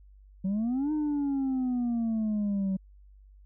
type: exponential two-way sweep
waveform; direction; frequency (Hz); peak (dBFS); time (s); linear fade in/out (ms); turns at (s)
sine; up then down; 184.5 to 308.2 to 188.5; -23; 0.44-2.77; 10; 0.92
effects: tanh soft clip ceiling -25 dBFS + added 49 Hz sine -51 dBFS peak until 3.45 s